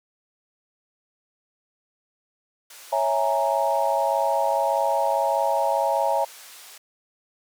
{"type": "band-pass noise", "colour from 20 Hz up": "white", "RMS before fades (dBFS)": -45, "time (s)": [2.7, 6.78], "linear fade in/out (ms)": 5, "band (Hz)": [620, 12000], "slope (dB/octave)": 12}
{"type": "chord", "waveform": "sine", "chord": "A# half-diminished seventh", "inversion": "first", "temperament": "equal", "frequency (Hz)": [554.4, 659.3, 830.6, 932.3], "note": ["C#5", "E5", "G#5", "A#5"], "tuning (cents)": [0, 0, 0, 0], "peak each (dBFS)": -25, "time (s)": [2.92, 6.25], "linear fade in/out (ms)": 10}
{"effects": []}